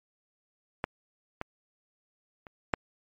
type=clicks; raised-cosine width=0.5 ms; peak=-13 / -18 / -30 / -9 dBFS; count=4; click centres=0.841 / 1.414 / 2.468 / 2.738 s; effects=MP3 48 kbps